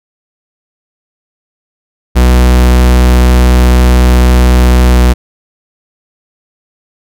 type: tone with pitch glide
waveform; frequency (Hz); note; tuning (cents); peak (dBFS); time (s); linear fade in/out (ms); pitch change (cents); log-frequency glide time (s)
45% pulse; 62 to 61.61; B1 to B1; +7 to -4; -3; 2.15-5.14; 20; -11; 4.9-5
effects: none